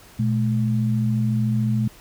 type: tone pair together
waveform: sine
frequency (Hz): 120.05 / 213.9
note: B2 / A3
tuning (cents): -49 / -49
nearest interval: minor seventh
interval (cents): 1000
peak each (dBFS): -20 / -22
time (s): 0.19-1.88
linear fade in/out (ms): 5
effects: pink hiss -48 dBFS RMS until 2 s